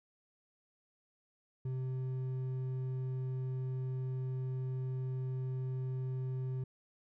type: tone with hard clipping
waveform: sine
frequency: 129.5 Hz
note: C3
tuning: 17 cents flat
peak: -36 dBFS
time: 1.65-6.64 s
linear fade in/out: 5 ms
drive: 5 dB
effects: none